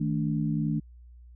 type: tone cluster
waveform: sine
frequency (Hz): 157.1 / 220 / 290.2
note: D#3 / A3 / D4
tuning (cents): +17 / 0 / -21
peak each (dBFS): -27 / -30 / -32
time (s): 0-0.8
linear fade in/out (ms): 10
effects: added 60 Hz sine -47 dBFS peak until 1.35 s